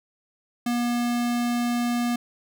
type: tone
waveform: square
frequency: 240 Hz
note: B3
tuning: 49 cents flat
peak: -23 dBFS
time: 0.66-2.16 s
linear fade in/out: 5 ms
effects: none